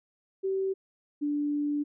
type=tone pair in turn; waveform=sine; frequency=384.5 / 292.4 Hz; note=G4 / D4; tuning=-33 / -7 cents; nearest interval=perfect fourth; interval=474 cents; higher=first; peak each=-26 dBFS; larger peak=neither; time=0.43-0.74 / 1.21-1.84 s; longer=second; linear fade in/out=20 ms; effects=none